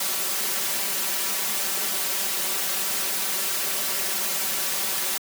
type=noise with comb filter; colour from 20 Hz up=white; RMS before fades=-26 dBFS; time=0-5.18 s; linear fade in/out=5 ms; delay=5.2 ms; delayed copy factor=+0.9; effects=high-pass 200 Hz 12 dB/octave